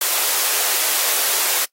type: high-pass noise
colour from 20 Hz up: white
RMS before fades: -19 dBFS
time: 0.01-1.65 s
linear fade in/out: 5 ms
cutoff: 400 Hz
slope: 24 dB/octave
effects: noise-tail reverb RT60 0.1 s tail -21 dB re dry + AAC 48 kbps